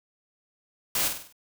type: noise with echo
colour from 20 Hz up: white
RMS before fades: -26 dBFS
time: 0.95-1.08 s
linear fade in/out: 2 ms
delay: 49 ms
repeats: 5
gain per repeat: -6 dB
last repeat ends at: 1.325 s
effects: none